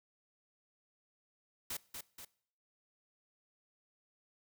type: noise with echo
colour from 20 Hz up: white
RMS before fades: -40 dBFS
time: 1.7-1.77 s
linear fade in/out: 5 ms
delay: 240 ms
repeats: 2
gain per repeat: -5 dB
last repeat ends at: 2.25 s
effects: noise-tail reverb RT60 0.6 s tail -22 dB re dry